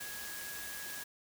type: tone in noise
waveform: sine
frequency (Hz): 1661.2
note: G#6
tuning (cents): 0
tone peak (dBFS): -46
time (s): 0-1.04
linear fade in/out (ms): 10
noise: white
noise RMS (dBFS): -44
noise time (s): 0-1.04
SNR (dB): -5
effects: none